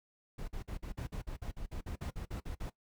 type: noise bursts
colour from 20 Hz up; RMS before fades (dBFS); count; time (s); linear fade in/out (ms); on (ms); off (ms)
brown; -40; 16; 0.38-2.7; 10; 100; 48
effects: noise-tail reverb RT60 0.1 s tail -18 dB re dry